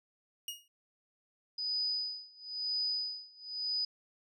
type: tone with exponential decay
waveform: sawtooth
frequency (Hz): 2868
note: F7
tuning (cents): +45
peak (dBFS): -31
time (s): 0.48-0.68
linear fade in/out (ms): 2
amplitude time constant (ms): 43
type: tone with tremolo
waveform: sine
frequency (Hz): 4978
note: D#8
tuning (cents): 0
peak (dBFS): -30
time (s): 1.58-3.85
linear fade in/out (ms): 5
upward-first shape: sine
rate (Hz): 1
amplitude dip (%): 95
effects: none